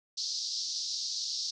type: band-pass noise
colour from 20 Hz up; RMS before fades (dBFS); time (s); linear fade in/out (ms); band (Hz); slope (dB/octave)
pink; -35; 0.17-1.51; 10; 4200 to 5800; 48
effects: none